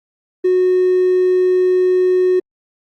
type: tone with hard clipping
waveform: triangle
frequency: 366.8 Hz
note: F#4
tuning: 15 cents flat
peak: -11 dBFS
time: 0.44-2.4 s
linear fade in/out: 10 ms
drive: 4 dB
effects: Opus 32 kbps